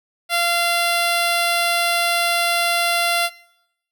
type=tone; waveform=10% pulse; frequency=689 Hz; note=F5; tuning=24 cents flat; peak=-8 dBFS; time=0.29-3.3 s; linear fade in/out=50 ms; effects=noise-tail reverb RT60 0.8 s tail -21 dB re dry